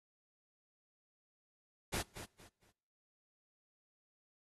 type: noise with echo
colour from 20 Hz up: pink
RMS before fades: -38 dBFS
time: 1.92-2.03 s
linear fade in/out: 20 ms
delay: 230 ms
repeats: 3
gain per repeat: -11 dB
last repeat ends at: 2.72 s
effects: noise-tail reverb RT60 1.0 s tail -26 dB re dry + AAC 32 kbps